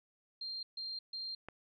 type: tone bursts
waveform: sine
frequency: 4186 Hz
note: C8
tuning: in tune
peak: -39 dBFS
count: 3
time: 0.41-1.35 s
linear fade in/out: 5 ms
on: 220 ms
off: 140 ms
type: click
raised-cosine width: 0.5 ms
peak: -30 dBFS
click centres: 1.486 s
effects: none